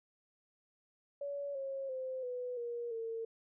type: tone with pitch steps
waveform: sine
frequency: 567 / 542.3 / 518.7 / 496.2 / 474.6 / 453.9 Hz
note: C#5 / C#5 / C5 / B4 / A#4 / A#4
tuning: +39 / -38 / -15 / +8 / +31 / -46 cents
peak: -37 dBFS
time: 1.21-3.25 s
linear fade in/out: 5 ms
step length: 340 ms
effects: none